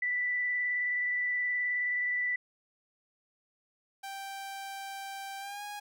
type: tone with vibrato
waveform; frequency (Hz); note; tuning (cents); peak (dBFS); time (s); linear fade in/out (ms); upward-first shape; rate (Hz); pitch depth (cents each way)
sine; 1975.5; B6; 0; -28; 0.02-2.36; 5; triangle; 19; 16
type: tone with pitch glide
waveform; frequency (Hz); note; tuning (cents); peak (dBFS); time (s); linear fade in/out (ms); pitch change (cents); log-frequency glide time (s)
sawtooth; 784 to 824.4; G5 to G#5; 0 to -13; -35; 4.03-5.8; 10; +87; 5.39-5.63
effects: none